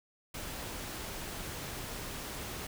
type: noise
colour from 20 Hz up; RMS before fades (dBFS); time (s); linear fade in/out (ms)
pink; -41; 0.34-2.67; 5
effects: none